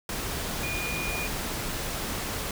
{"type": "tone in noise", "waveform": "sine", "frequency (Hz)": 2436, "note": "D#7", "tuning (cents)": -37, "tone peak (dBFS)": -32, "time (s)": [0.63, 1.27], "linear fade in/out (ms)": 2, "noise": "pink", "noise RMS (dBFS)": -32, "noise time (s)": [0.09, 2.51], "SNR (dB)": -3, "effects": []}